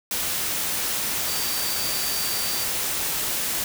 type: tone in noise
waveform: sine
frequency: 4638 Hz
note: D8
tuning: 22 cents flat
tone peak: -31 dBFS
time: 1.28-2.64 s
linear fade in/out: 2 ms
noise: white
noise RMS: -26 dBFS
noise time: 0.11-3.64 s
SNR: -8 dB
effects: none